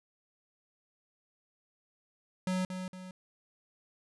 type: tone with echo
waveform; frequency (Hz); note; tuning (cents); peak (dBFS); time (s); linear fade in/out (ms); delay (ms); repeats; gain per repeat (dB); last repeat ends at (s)
square; 184.9; F#3; -1; -30; 2.47-2.65; 2; 230; 2; -7; 3.11
effects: resampled to 24000 Hz